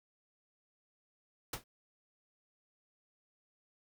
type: noise with exponential decay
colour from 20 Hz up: pink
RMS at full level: -33 dBFS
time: 1.53-1.64 s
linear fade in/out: 5 ms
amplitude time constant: 23 ms
effects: none